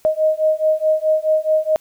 sine beating tone pair, 622 / 626.7 Hz, D#5 / D#5, -1 / +12 cents, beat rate 4.7 Hz, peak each -17 dBFS, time 0.05-1.76 s, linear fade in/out 0 ms, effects white hiss -54 dBFS RMS until 1.8 s

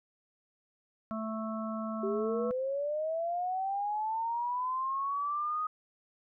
harmonic tone, 220 Hz, A3, in tune, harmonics 1 / 3 / 5 / 6, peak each -35 / -40 / -42 / -43 dBFS, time 1.11-2.51 s, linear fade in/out 0 ms
sine linear sweep, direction up, 385.5 to 1254 Hz, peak -30 dBFS, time 2.03-5.67 s, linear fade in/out 5 ms
effects none

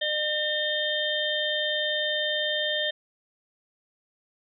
harmonic tone with a mistuned harmonic, 605 Hz, D#5, 49 cents flat, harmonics 1 / 3 / 5 / 6, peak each -30 / -30 / -30 / -30 dBFS, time 0.01-2.91 s, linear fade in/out 10 ms, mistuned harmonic 5, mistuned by +70 cents, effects none

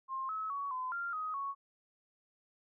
sine tone with pitch steps, 1061 / 1290 / 1122 / 1020 / 1390 / 1257 / 1109 Hz, C6 / E6 / C#6 / C6 / F6 / D#6 / C#6, +24 / -38 / +21 / -44 / -9 / +17 / 0 cents, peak -35 dBFS, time 0.08-1.55 s, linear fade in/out 50 ms, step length 210 ms, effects none

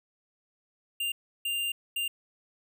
square tone bursts at uneven times, 2794 Hz, F7, in tune, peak -29 dBFS, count 3, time 1-1.12 / 1.45-1.72 / 1.96-2.08 s, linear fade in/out 5 ms, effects none

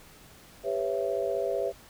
sine chord, C# half-diminished seventh, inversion second, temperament just, 399.1 / 498.9 / 554.4 / 665.2 Hz, G4 / B4 / C#5 / E5, +31 / +17 / 0 / +16 cents, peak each -32 dBFS, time 0.63-1.73 s, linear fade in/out 50 ms, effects pink hiss -53 dBFS RMS until 1.89 s

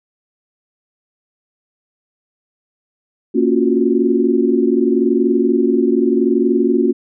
sine chord, Gb major seventh, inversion first, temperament equal, 233.1 / 277.2 / 349.2 / 370 Hz, Bb3 / Db4 / F4 / Gb4, 0 / 0 / 0 / 0 cents, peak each -17 dBFS, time 3.34-6.93 s, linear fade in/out 20 ms, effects none

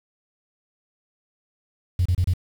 triangle tone bursts, 89.3 Hz, F2, 39 cents sharp, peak -13 dBFS, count 4, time 1.99-2.337 s, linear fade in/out 5 ms, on 65 ms, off 29 ms, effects tanh soft clip ceiling -14 dBFS + 7-bit

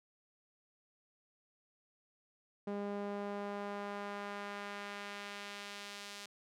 sawtooth tone with band-pass filter sweep, 202.9 Hz, G#3, 40 cents flat, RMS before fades -43 dBFS, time 2.67-6.26 s, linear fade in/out 5 ms, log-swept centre 430 to 4700 Hz, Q 0.79, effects none

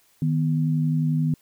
sine tone pair together, 155.56 / 246.9 Hz, D#3 / B3, 0 / 0 cents, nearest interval minor sixth, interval 800 cents, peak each -20 / -26 dBFS, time 0.22-1.34 s, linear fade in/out 2 ms, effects white hiss -61 dBFS RMS until 1.41 s

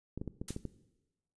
clicks, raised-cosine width 3 ms, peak -25 dBFS, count 7, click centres 0.176 / 0.215 / 0.277 / 0.415 / 0.506 / 0.564 / 0.653 s
blue noise with exponential decay, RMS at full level -35 dBFS, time 0.48-0.62 s, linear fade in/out 5 ms, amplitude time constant 30 ms
effects noise-tail reverb RT60 1.0 s tail -17 dB re dry + resampled to 22050 Hz

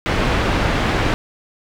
pink low-pass noise, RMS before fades -18 dBFS, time 0.06-1.14 s, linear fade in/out 0 ms, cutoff 2800 Hz, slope 12 dB/octave, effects none

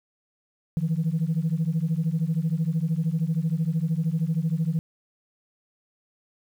sine beating tone pair, 155.56 / 168.56 Hz, D#3 / E3, 0 / +39 cents, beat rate 13 Hz, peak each -24 dBFS, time 0.77-4.79 s, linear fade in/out 0 ms, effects tanh soft clip ceiling -17 dBFS + 9-bit

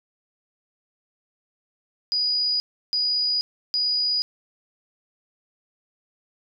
sine tone bursts, 4918 Hz, D#8, 21 cents flat, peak -20 dBFS, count 3, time 2.12-4.22 s, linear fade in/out 0 ms, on 480 ms, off 330 ms, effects none

